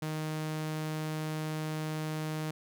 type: tone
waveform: sawtooth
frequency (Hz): 155.56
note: D#3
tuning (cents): 0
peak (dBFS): -29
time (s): 0.02-2.51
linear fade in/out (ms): 5
effects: none